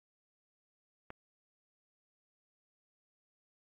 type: click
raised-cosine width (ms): 0.5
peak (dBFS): -29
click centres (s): 1.104
effects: AAC 48 kbps